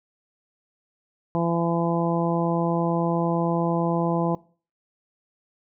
harmonic tone, 168.9 Hz, E3, 42 cents sharp, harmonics 1 / 2 / 3 / 4 / 5 / 6, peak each -24 / -27 / -29 / -30 / -31 / -32 dBFS, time 1.35-4.35 s, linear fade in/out 0 ms, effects noise-tail reverb RT60 0.4 s tail -21 dB re dry

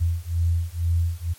sine beating tone pair, 83.6 / 85.7 Hz, E2 / F2, +25 / -32 cents, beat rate 2.1 Hz, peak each -23 dBFS, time 0-1.34 s, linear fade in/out 20 ms, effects white hiss -50 dBFS RMS until 1.38 s + MP3 64 kbps

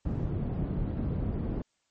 white low-pass noise, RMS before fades -31 dBFS, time 0.05-1.62 s, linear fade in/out 5 ms, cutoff 180 Hz, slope 12 dB/octave, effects white hiss -75 dBFS RMS until 1.9 s + MP3 32 kbps

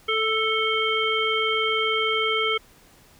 harmonic tone with a mistuned harmonic, 440 Hz, A4, in tune, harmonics 1 / 3 / 5 / 7, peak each -26 / -26 / -26 / -26 dBFS, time 0.08-2.58 s, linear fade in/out 10 ms, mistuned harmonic 7, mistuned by +37 cents, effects pink hiss -54 dBFS RMS until 3.19 s

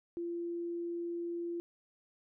sine tone, 342.8 Hz, F4, 32 cents flat, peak -35 dBFS, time 0.17-1.6 s, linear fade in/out 0 ms, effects none

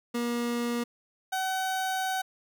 30% pulse tone pair in turn, 238.3 / 756.6 Hz, A#3 / F#5, +38 / +38 cents, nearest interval octave + minor sixth, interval 2000 cents, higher second, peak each -25 dBFS, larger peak neither, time 0.14-0.84 / 1.32-2.22 s, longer second, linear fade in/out 10 ms, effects none

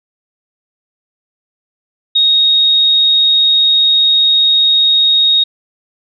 sine tone, 3745 Hz, A#7, 7 cents sharp, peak -7 dBFS, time 2.15-5.44 s, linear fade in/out 10 ms, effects none

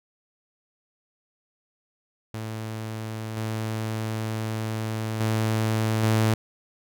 sawtooth tone with level steps, 110 Hz, A2, in tune, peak -27 / -23 / -18 / -15 dBFS, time 2.34-6.34 s, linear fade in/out 0 ms, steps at 3.37 / 5.2 / 6.03 s, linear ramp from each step 2 ms, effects none

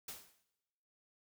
white noise with exponential decay, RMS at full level -43 dBFS, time 0.08-0.43 s, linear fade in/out 5 ms, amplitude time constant 74 ms, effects noise-tail reverb RT60 1.0 s tail -18 dB re dry

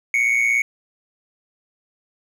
triangle tone with amplitude modulation, 2217 Hz, C#7, in tune, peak -11 dBFS, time 0.14-0.62 s, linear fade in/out 2 ms, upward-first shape sine, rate 117 Hz, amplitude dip 65%, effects none

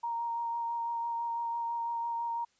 sine tone with vibrato, 933 Hz, A#5, 1 cent sharp, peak -31 dBFS, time 0.03-2.45 s, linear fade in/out 10 ms, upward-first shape sine, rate 6 Hz, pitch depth 13 cents each way, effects white hiss -71 dBFS RMS until 2.59 s + resampled to 16000 Hz

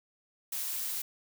blue noise, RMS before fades -35 dBFS, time 0.52-1.02 s, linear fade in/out 5 ms, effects none

